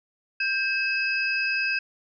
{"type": "tone cluster", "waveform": "sine", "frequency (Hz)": [1580, 2585, 4939], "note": ["G6", "E7", "D#8"], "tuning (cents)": [13, -34, -14], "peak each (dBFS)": [-27, -25, -33], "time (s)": [0.4, 1.79], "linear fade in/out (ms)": 5, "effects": []}